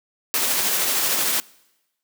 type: noise with tremolo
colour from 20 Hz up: white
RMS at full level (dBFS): -20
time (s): 0.34-1.4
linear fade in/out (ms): 0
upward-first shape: triangle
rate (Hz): 13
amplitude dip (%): 30
effects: noise-tail reverb RT60 1.0 s tail -24 dB re dry + high-pass 200 Hz 12 dB/octave